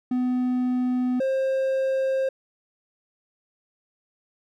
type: tone pair in turn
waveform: triangle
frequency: 250.8 / 531.4 Hz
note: B3 / C5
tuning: +27 / +27 cents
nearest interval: octave + minor second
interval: 1300 cents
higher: second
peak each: -19 dBFS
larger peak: neither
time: 0.11-1.2 / 1.2-2.29 s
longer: neither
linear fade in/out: 5 ms
effects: none